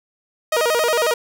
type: tone with vibrato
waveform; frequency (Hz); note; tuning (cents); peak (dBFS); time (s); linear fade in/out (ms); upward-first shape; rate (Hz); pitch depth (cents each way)
sawtooth; 545; C#5; -29; -12; 0.52-1.14; 5; square; 11; 240
effects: none